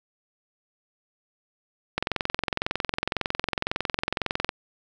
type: click train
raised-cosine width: 0.3 ms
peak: -8 dBFS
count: 56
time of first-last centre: 1.98-4.491 s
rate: 21.9 Hz
effects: none